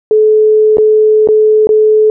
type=tone with dropouts; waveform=sine; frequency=430.7 Hz; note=A4; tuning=37 cents flat; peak=-4 dBFS; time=0.11-2.1 s; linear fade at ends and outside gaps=1 ms; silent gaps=0.771-0.783 / 1.274-1.287 / 1.671-1.691 s; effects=none